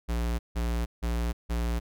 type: tone bursts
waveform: square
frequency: 58.4 Hz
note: A#1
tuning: 4 cents sharp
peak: -27 dBFS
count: 4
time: 0.08-1.8 s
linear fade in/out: 20 ms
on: 310 ms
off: 160 ms
effects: none